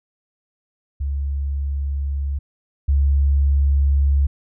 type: tone pair in turn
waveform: sine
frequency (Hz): 69.9 / 69.9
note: C#2 / C#2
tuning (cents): +15 / +15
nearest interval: unison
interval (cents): 0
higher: neither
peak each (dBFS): -20 / -13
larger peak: second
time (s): 1-2.39 / 2.88-4.27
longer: neither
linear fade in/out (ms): 10
effects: none